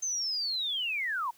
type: linear sweep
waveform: sine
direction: down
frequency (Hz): 6340 to 896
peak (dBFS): -29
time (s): 0.02-1.31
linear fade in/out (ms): 10
effects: white hiss -61 dBFS RMS until 1.37 s